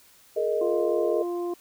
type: chord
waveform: sine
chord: Ab suspended second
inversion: none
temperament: equal with one note detuned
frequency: 421.6 / 466.2 / 622.3 Hz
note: Ab4 / Bb4 / Eb5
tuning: +26 / 0 / 0 cents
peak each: -27 / -27 / -27 dBFS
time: 0.36-1.23 s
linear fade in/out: 10 ms
type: harmonic tone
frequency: 349.2 Hz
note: F4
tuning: in tune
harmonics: 1 / 2 / 3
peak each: -27 / -38 / -41 dBFS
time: 0.61-1.54 s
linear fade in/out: 5 ms
effects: white hiss -56 dBFS RMS until 1.6 s